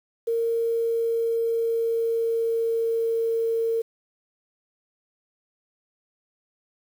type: tone with pitch glide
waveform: sine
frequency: 460.8 to 455.8 Hz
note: A#4 to A#4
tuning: -20 to -39 cents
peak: -21 dBFS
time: 0.27-3.82 s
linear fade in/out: 10 ms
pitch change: -19 cents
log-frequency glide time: 0.54-3.61 s
effects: 8-bit